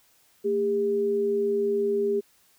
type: tone pair together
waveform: sine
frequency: 226.4 / 403.4 Hz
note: A3 / G4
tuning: +50 / +50 cents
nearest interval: minor seventh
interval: 1000 cents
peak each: -32 / -22 dBFS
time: 0.44-2.21 s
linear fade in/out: 20 ms
effects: white hiss -62 dBFS RMS until 2.58 s